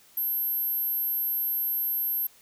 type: tone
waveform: sine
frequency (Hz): 12730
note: G9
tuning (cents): +26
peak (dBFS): -25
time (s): 0.17-2.27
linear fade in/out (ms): 5
effects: white hiss -57 dBFS RMS until 2.41 s